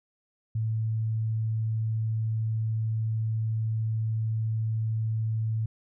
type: tone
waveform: sine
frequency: 110.8 Hz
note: A2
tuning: 13 cents sharp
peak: -25 dBFS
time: 0.55-5.66 s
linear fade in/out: 5 ms
effects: none